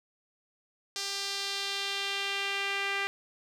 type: tone with band-pass filter sweep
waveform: sawtooth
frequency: 396.5 Hz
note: G4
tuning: 20 cents sharp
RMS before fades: -33 dBFS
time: 0.96-3.07 s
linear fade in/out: 0 ms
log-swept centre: 5200 to 2200 Hz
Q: 1.9
effects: none